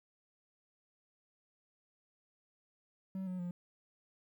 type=tone with pitch steps; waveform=triangle; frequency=190.1 / 183.09 / 176.35 Hz; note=F#3 / F#3 / F3; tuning=+47 / -18 / +17 cents; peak=-35 dBFS; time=3.15-3.51 s; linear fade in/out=2 ms; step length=120 ms; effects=12-bit